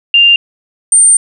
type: tone pair in turn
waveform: sine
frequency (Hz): 2794 / 8870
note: F7 / C#9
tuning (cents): 0 / 0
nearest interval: octave + minor sixth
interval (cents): 2000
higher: second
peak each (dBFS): -3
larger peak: neither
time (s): 0.14-0.36 / 0.92-1.17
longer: second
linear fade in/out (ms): 2
effects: none